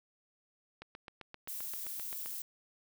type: click train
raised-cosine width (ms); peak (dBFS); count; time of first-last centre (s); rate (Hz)
0.3; -30; 12; 0.82-2.26; 7.64
type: noise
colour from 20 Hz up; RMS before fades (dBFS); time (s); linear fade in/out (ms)
violet; -41; 1.48-2.42; 2
effects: none